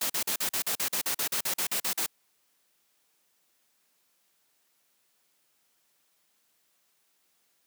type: noise bursts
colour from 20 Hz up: white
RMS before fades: -29 dBFS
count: 16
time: 0.01-2.063 s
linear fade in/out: 5 ms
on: 88 ms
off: 43 ms
effects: white hiss -71 dBFS RMS until 7.66 s + high-pass 150 Hz 12 dB/octave